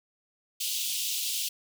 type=high-pass noise; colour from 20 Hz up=pink; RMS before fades=-31 dBFS; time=0.6-1.49 s; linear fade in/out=10 ms; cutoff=2800 Hz; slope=48 dB/octave; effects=none